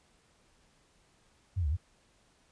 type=linear two-way sweep; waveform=sine; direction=down then up; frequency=100.7 to 67.6 to 96.1 Hz; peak=-27 dBFS; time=1.56-1.77 s; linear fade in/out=20 ms; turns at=1.69 s; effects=pink hiss -67 dBFS RMS until 2.51 s + resampled to 22050 Hz